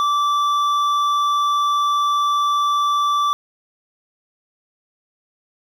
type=tone with hard clipping; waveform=sine; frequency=1165 Hz; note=D6; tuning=14 cents flat; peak=-17 dBFS; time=0-3.33 s; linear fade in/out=0 ms; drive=7 dB; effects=none